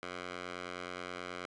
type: tone with band-pass filter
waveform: 10% pulse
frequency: 89.4 Hz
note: F2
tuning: 41 cents sharp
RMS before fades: -43 dBFS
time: 0.03-1.46 s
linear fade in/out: 0 ms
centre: 1700 Hz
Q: 0.68
effects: resampled to 22050 Hz